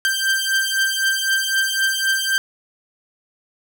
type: beating tone pair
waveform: sawtooth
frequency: 1568 / 1571.9 Hz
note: G6 / G6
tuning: 0 / +4 cents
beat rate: 3.9 Hz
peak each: -17 dBFS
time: 0.05-2.38 s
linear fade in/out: 0 ms
effects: none